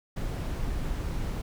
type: noise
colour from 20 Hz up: brown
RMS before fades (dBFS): -31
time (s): 0.16-1.42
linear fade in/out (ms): 10
effects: none